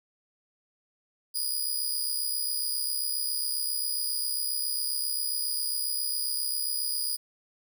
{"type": "tone with amplitude modulation", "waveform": "10% pulse", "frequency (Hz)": 4917, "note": "D#8", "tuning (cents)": -21, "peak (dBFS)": -19, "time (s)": [1.34, 7.17], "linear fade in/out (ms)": 20, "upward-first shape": "sine", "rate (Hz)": 67.4, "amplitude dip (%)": 45, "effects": []}